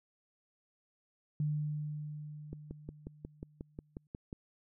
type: tone with exponential decay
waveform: sine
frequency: 150 Hz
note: D3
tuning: 37 cents sharp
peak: -29 dBFS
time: 1.4-4.07 s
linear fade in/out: 2 ms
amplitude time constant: 580 ms
type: click train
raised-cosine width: 3 ms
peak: -29 dBFS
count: 11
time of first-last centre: 2.53-4.329 s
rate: 5.56 Hz
effects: none